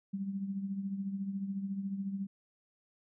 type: tone with tremolo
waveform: sine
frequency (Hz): 196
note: G3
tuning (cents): 0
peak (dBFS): -31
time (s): 0.13-2.27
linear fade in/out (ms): 10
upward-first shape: triangle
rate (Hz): 14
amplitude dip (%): 65
effects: none